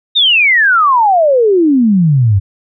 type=exponential sweep; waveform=sine; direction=down; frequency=3765 to 92.5 Hz; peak=-6 dBFS; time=0.15-2.4 s; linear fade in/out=20 ms; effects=none